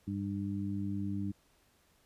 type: harmonic tone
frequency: 99.5 Hz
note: G2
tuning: 26 cents sharp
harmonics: 1 / 2 / 3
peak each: -38 / -36 / -39 dBFS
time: 0.07-1.32 s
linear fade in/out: 10 ms
effects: pink hiss -69 dBFS RMS until 2.05 s + resampled to 32000 Hz